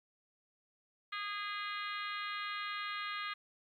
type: harmonic tone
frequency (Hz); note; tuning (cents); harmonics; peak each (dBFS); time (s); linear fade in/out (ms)
410.7; G#4; -19; 3 / 4 / 5 / 6 / 7 / 8 / 9 / 10; -41 / -45 / -44 / -49 / -51 / -49 / -51 / -51; 1.12-3.34; 10
effects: 12-bit